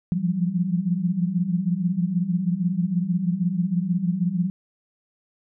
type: tone cluster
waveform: sine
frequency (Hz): 170.2 / 176.5 / 192.6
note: F3 / F3 / G3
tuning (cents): -44 / +19 / -30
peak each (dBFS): -25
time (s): 0.12-4.5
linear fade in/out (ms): 0
effects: none